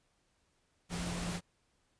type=tone in noise; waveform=sine; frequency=174.61 Hz; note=F3; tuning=in tune; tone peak=-38 dBFS; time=0.89-1.41 s; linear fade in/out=50 ms; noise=pink; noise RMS=-40 dBFS; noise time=0.89-1.41 s; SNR=-1 dB; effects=pink hiss -75 dBFS RMS until 1.99 s + resampled to 22050 Hz

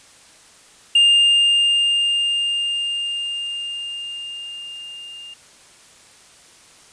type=tone with level ramp; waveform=triangle; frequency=2809 Hz; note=F7; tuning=9 cents sharp; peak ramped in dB=-8 to -33 dBFS; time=0.95-5.34 s; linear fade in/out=5 ms; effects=white hiss -48 dBFS RMS until 6.92 s + resampled to 22050 Hz

